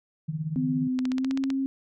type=tone with tremolo; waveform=sine; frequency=156.3 Hz; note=D#3; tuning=8 cents sharp; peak=-24 dBFS; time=0.28-0.88 s; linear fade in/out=10 ms; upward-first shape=triangle; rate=17 Hz; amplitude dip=85%
type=tone with pitch glide; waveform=sine; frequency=255.7 to 269 Hz; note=C4 to C4; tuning=-40 to +48 cents; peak=-24 dBFS; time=0.56-1.66 s; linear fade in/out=0 ms; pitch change=+88 cents; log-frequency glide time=1.1-1.36 s
type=click train; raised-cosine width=0.2 ms; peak=-18 dBFS; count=9; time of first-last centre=0.99-1.503 s; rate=15.6 Hz
effects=none